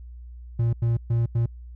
triangle tone bursts at uneven times, 116.54 Hz, A#2, in tune, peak -17 dBFS, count 4, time 0.59-0.73 / 0.82-0.97 / 1.1-1.26 / 1.35-1.46 s, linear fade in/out 5 ms, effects added 60 Hz sine -38 dBFS peak until 1.75 s

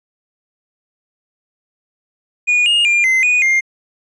triangle tone with pitch steps, 2451 / 2846 / 2401 / 2063 / 2469 / 2114 Hz, D#7 / F7 / D7 / C7 / D#7 / C7, -27 / +32 / +38 / -25 / -14 / +17 cents, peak -9 dBFS, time 2.47-3.61 s, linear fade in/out 20 ms, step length 190 ms, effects resampled to 22050 Hz

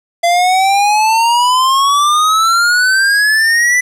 square exponential sweep, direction up, 681 to 2002 Hz, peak -9 dBFS, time 0.23-3.81 s, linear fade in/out 10 ms, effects low-pass 10000 Hz 12 dB/octave + 7-bit

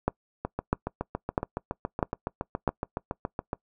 two click trains, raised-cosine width 1 ms, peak -9 / -15 dBFS, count 5 / 23, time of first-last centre 0.08-2.677 / 0.45-3.531 s, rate 1.54 / 7.14 Hz, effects noise-tail reverb RT60 0.1 s tail -23 dB re dry

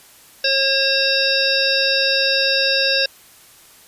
harmonic tone with a mistuned harmonic, 541 Hz, C#5, 42 cents flat, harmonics 1 / 3 / 5 / 7 / 9 / 10, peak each -22 / -22 / -22 / -22 / -22 / -22 dBFS, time 0.44-3.06 s, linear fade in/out 5 ms, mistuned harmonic 9, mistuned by -26 cents, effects white hiss -47 dBFS RMS until 3.87 s + resampled to 32000 Hz

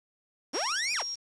sine tone, 5588 Hz, F8, in tune, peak -32 dBFS, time 0.53-1.16 s, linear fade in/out 20 ms
sawtooth linear two-way sweep, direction up then down, 207.7 to 2527 to 292.6 Hz, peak -26 dBFS, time 0.53-1.03 s, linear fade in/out 20 ms, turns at 0.93 s
effects resampled to 22050 Hz + 8-bit

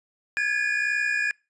triangle tone cluster, 1652 / 1714 / 2440 Hz, G#6 / A6 / D#7, -10 / -46 / -34 cents, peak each -25 dBFS, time 0.37-1.31 s, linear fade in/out 0 ms, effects noise-tail reverb RT60 0.3 s tail -26 dB re dry + resampled to 24000 Hz

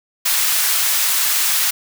white high-pass noise, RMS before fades -17 dBFS, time 0.25-1.71 s, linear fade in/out 10 ms, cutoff 1100 Hz, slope 12 dB/octave, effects none

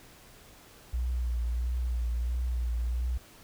sine tone with vibrato, 60.2 Hz, B1, 44 cents flat, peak -27 dBFS, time 0.93-3.18 s, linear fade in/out 10 ms, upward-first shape triangle, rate 1.5 Hz, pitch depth 51 cents each way, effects pink hiss -54 dBFS RMS until 3.43 s

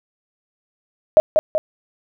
sine tone with echo, 622.3 Hz, D#5, in tune, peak -5 dBFS, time 1.17-1.2 s, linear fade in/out 0 ms, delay 190 ms, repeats 2, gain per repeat -5 dB, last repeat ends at 1.58 s, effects none

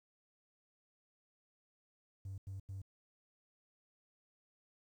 triangle tone bursts, 96.8 Hz, G2, 21 cents flat, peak -39 dBFS, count 3, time 2.25-2.818 s, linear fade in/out 5 ms, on 130 ms, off 89 ms, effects tanh soft clip ceiling -38 dBFS + 12-bit

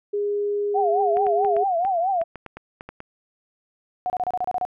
sine tone, 410 Hz, G#4, 22 cents flat, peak -21 dBFS, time 0.13-1.64 s, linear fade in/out 10 ms
sine tone with vibrato, 725 Hz, F#5, 35 cents flat, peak -19 dBFS, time 0.74-2.24 s, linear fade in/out 20 ms, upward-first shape triangle, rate 4.6 Hz, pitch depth 180 cents each way
clicks, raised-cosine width 0.5 ms, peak -21 dBFS, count 12, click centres 1.17 / 1.267 / 1.448 / 1.566 / 1.85 / 2.215 / 2.357 / 2.463 / 2.57 / 2.809 / 2.89 / 3.004 s
sine tone bursts, 730 Hz, F#5, 24 cents flat, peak -21 dBFS, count 9, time 4.06-4.651 s, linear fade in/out 0 ms, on 39 ms, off 30 ms
effects none

